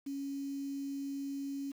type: tone with quantisation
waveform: sine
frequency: 277.2 Hz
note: C#4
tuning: in tune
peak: -36 dBFS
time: 0.06-1.72 s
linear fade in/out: 10 ms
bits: 9
effects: none